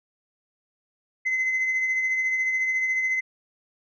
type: tone with tremolo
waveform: sine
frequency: 2049 Hz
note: C7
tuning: 37 cents flat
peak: -18 dBFS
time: 1.25-3.21 s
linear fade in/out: 20 ms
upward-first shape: triangle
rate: 14 Hz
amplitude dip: 50%
effects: tanh soft clip ceiling -19 dBFS